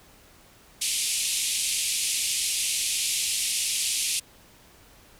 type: band-pass noise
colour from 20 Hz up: white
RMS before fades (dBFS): -27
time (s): 0.81-4.2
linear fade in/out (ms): 10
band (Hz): 2300 to 11000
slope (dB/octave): 48
effects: pink hiss -54 dBFS RMS until 5.19 s

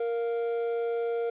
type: tone pair together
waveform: triangle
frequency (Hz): 466.5 / 698.5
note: A#4 / F5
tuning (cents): +1 / 0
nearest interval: perfect fifth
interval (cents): 699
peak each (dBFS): -25 / -36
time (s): 0-1.3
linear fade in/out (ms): 5
effects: resampled to 8000 Hz + 10-bit

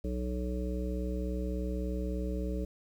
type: harmonic tone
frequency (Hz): 61.74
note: B1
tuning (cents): 0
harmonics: 1 / 3 / 5 / 7 / 9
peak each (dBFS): -33 / -38 / -40 / -41 / -43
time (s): 0.04-2.65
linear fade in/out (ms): 5
effects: 10-bit

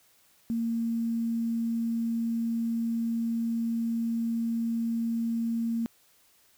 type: tone with quantisation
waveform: sine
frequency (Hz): 230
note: A#3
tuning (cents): -23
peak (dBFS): -26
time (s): 0.5-5.86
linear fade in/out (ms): 0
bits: 9
effects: white hiss -63 dBFS RMS until 6.57 s

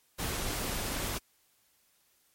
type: noise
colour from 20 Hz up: pink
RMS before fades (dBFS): -34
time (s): 0.18-1.19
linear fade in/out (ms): 20
effects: white hiss -69 dBFS RMS until 2.34 s + MP3 64 kbps

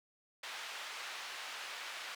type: band-pass noise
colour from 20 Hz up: white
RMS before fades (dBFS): -45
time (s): 0.43-2.15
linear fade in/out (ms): 5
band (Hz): 820 to 3300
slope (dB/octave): 12
effects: none

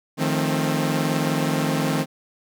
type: chord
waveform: sawtooth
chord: F dominant seventh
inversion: third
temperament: equal with one note detuned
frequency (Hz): 155.56 / 174.61 / 220 / 265.3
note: Eb3 / F3 / A3 / C4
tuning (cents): 0 / 0 / 0 / +24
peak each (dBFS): -20 / -25 / -24 / -21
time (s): 0.17-2.06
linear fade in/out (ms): 50
effects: none

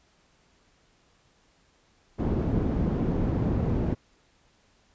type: low-pass noise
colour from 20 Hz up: white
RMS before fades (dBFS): -26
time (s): 2.18-3.95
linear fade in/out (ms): 20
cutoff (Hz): 240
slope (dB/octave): 12
effects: pink hiss -64 dBFS RMS until 4.94 s + resampled to 16000 Hz

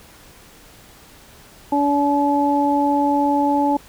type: harmonic tone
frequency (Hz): 286.2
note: D4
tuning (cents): -45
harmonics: 1 / 2 / 3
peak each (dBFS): -18 / -24 / -18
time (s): 1.72-3.77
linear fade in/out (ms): 5
effects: pink hiss -46 dBFS RMS until 3.88 s

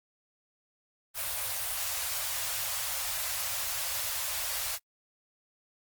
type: band-stop noise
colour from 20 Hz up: white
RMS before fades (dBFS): -33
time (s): 1.14-4.79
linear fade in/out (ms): 50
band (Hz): 120 to 510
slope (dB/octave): 96
effects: noise-tail reverb RT60 0.1 s tail -26 dB re dry + Opus 32 kbps

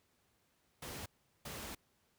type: noise bursts at uneven times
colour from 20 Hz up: pink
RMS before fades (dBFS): -45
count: 2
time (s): 0.82-1.06 / 1.45-1.75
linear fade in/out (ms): 5
effects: pink hiss -75 dBFS RMS until 2.18 s + high-pass 60 Hz 12 dB/octave

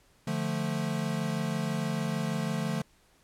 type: chord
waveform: square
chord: D minor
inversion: none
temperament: equal with one note detuned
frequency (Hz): 148.28 / 174.61 / 220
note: D3 / F3 / A3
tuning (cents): +17 / 0 / 0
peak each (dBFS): -34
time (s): 0.27-2.82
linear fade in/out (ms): 5
effects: pink hiss -64 dBFS RMS until 3.23 s + low-pass 12000 Hz 12 dB/octave

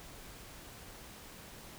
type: silence
effects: pink hiss -51 dBFS RMS until 1.78 s

